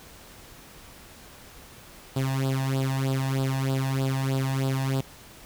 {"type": "tone with flanger", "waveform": "sawtooth", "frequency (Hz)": 133.8, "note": "C3", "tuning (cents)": 39, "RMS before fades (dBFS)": -26, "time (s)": [2.16, 5.01], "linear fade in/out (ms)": 5, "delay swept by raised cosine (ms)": [0.23, 1.16], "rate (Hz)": 3.2, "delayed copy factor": 0.8, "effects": ["pink hiss -48 dBFS RMS until 5.45 s"]}